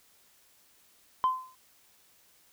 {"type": "tone with exponential decay", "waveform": "sine", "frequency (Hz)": 1030, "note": "C6", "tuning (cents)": -28, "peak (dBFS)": -18, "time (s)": [1.24, 1.55], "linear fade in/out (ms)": 0, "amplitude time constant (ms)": 66, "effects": ["tanh soft clip ceiling -19 dBFS", "white hiss -63 dBFS RMS until 2.52 s"]}